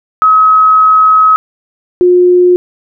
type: tone pair in turn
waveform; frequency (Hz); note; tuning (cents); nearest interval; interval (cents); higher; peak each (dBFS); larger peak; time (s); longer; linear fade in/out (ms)
sine; 1277 / 358.3; D#6 / F4; +45 / +44; octave + minor seventh; 2201; first; -3; neither; 0.22-1.36 / 2.01-2.56; first; 0
effects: none